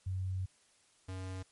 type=tone pair in turn; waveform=sine / square; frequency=93.6 / 93.6 Hz; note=F#2 / F#2; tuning=+20 / +20 cents; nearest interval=unison; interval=0 cents; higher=neither; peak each=-33 / -40 dBFS; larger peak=first; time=0.06-0.46 / 1.08-1.43 s; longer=first; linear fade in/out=10 ms; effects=white hiss -68 dBFS RMS until 1.51 s + MP3 48 kbps